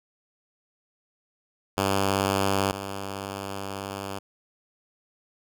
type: tone pair in turn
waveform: 5% pulse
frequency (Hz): 98 / 98.35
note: G2 / G2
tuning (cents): 0 / +6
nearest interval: unison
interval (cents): 6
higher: second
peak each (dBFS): -11 / -21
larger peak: first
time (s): 1.77-2.72 / 2.72-4.19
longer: second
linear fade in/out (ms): 10
effects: none